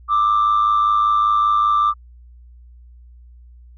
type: tone pair together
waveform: sine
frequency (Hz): 1183 / 1288.1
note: D6 / E6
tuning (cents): +12 / -40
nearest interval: minor second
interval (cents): 148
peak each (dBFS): -12 / -21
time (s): 0.08-1.94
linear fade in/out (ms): 50
effects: tanh soft clip ceiling -10 dBFS + added 60 Hz sine -41 dBFS peak until 3.77 s